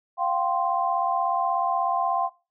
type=chord; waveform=sine; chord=F suspended second; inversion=none; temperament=equal with one note detuned; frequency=698.5 / 775 / 1046.5 Hz; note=F5 / G5 / C6; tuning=0 / -20 / 0 cents; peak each=-26 dBFS; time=0.17-2.3 s; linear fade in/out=50 ms; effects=noise-tail reverb RT60 0.3 s tail -19 dB re dry